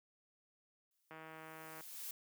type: noise with exponential growth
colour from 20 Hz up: blue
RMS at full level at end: -44 dBFS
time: 0.91-2.11 s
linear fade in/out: 1 ms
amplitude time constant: 260 ms
type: click train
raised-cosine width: 0.5 ms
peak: -37 dBFS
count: 112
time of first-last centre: 1.11-1.808 s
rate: 159 Hz
effects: high-pass 150 Hz 12 dB/octave